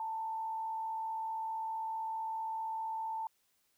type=tone with frequency modulation; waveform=sine; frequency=890 Hz; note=A5; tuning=20 cents sharp; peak=-35 dBFS; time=0-3.27 s; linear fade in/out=2 ms; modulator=55.4 Hz; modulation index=0.27; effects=white hiss -75 dBFS RMS until 3.77 s